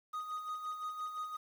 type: tone with tremolo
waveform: triangle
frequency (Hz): 1244.5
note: D#6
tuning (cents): 0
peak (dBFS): -34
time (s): 0.13-1.37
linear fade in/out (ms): 10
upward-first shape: sine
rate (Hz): 5.8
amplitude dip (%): 55
effects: 10-bit